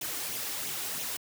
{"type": "noise with flanger", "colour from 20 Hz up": "white", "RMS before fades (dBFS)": -35, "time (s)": [0.01, 1.17], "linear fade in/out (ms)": 5, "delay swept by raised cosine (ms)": [0.31, 2.81], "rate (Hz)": 3, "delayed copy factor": 0.55, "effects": ["high-pass 100 Hz 12 dB/octave"]}